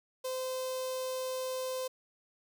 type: tone with notch filter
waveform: sawtooth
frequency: 516 Hz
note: C5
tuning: 24 cents flat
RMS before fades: -36 dBFS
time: 0.24-1.88 s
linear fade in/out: 10 ms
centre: 1800 Hz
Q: 0.67
effects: none